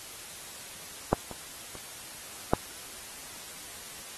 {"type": "clicks", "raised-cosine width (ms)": 1, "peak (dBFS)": [-8, -25, -29, -8], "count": 4, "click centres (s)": [1.13, 1.313, 1.753, 2.535], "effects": ["white hiss -44 dBFS RMS until 4.17 s", "AAC 32 kbps"]}